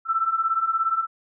sine beating tone pair, 1318.5 / 1335.5 Hz, E6 / E6, 0 / +22 cents, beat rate 17 Hz, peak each -25 / -22 dBFS, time 0.05-1.07 s, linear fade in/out 50 ms, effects none

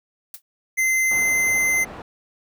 blue noise with exponential decay, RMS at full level -31 dBFS, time 0.34-0.42 s, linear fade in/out 2 ms, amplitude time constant 16 ms
square tone, 2069 Hz, C7, 20 cents flat, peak -18 dBFS, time 0.77-1.85 s, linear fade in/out 20 ms
white low-pass noise, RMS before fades -37 dBFS, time 1.11-2.02 s, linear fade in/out 2 ms, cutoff 940 Hz, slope 12 dB/octave
effects none

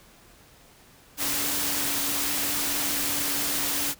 sine tone in noise, 286.3 Hz, D4, 44 cents flat, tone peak -38 dBFS, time 1.17-3.95 s, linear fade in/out 50 ms, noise white, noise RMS -27 dBFS, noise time 1.17-3.95 s, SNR -14 dB, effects pink hiss -54 dBFS RMS until 3.99 s

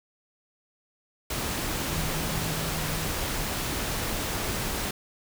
sine tone in noise, 157.8 Hz, D#3, 25 cents sharp, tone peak -33 dBFS, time 1.9-3.07 s, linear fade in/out 5 ms, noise pink, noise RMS -30 dBFS, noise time 1.3-4.91 s, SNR -6 dB, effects none

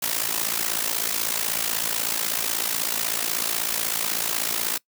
white noise with amplitude modulation, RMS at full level -22 dBFS, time 0.02-4.78 s, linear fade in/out 10 ms, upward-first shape sine, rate 56.2 Hz, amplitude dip 80%, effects noise-tail reverb RT60 0.1 s tail -23 dB re dry + high-pass 150 Hz 12 dB/octave

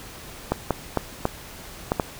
clicks, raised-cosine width 1 ms, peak -6 dBFS, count 6, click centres 0.52 / 0.707 / 0.973 / 1.254 / 1.919 / 1.998 s, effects pink hiss -41 dBFS RMS until 2.19 s

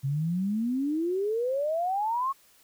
sine exponential sweep, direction up, 132.2 to 1115 Hz, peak -25 dBFS, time 0.03-2.33 s, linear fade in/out 20 ms, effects white hiss -60 dBFS RMS until 2.63 s

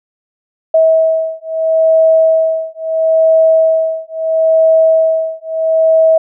sine beating tone pair, 644 / 644.75 Hz, E5 / E5, -41 / -39 cents, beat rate 0.75 Hz, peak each -11 dBFS, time 0.74-6.18 s, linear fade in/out 5 ms, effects none

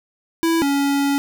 square tone pair in turn, 330 / 280.6 Hz, E4 / C#4, +2 / +21 cents, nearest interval minor third, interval 281 cents, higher first, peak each -16 / -17 dBFS, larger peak first, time 0.43-0.62 / 0.62-1.18 s, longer second, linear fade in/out 0 ms, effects none

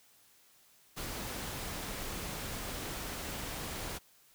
pink noise, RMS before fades -40 dBFS, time 0.96-3.99 s, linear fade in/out 20 ms, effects white hiss -64 dBFS RMS until 4.34 s

